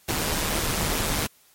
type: noise with amplitude modulation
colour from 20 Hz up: pink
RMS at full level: -23 dBFS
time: 0.08-1.27 s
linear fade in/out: 10 ms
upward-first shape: sine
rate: 155 Hz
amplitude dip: 55%
effects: white hiss -58 dBFS RMS until 1.54 s + MP3 64 kbps